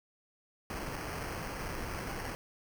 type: noise with sample-and-hold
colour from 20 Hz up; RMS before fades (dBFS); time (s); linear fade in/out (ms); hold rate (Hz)
pink; -39; 0.7-2.35; 0; 3675
effects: none